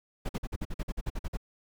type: noise bursts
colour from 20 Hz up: brown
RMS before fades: -32 dBFS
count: 13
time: 0.25-1.372 s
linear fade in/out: 10 ms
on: 42 ms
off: 48 ms
effects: none